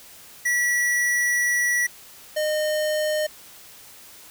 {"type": "tone pair in turn", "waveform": "square", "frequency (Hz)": [1943, 612], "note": ["B6", "D#5"], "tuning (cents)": [-29, -29], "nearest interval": "octave + minor sixth", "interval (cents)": 2000, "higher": "first", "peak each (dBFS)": [-20, -22], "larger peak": "first", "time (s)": [[0.45, 1.87], [2.36, 3.27]], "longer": "first", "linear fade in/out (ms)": 10, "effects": ["white hiss -46 dBFS RMS until 4.3 s"]}